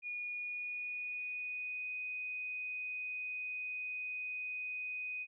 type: tone with pitch glide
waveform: sine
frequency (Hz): 2446 to 2495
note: D#7 to D#7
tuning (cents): -30 to +4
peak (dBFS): -38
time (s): 0.02-5.27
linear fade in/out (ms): 50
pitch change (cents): +34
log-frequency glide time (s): 0.32-1.91
effects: none